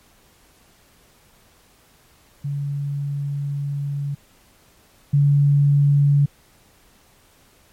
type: tone pair in turn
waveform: sine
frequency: 142.1 / 142.79 Hz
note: C#3 / D3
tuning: +43 / -48 cents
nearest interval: unison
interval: 9 cents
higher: second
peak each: -22 / -12 dBFS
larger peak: second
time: 2.44-4.15 / 5.13-6.26 s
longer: first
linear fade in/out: 10 ms
effects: pink hiss -55 dBFS RMS until 7.72 s + MP3 64 kbps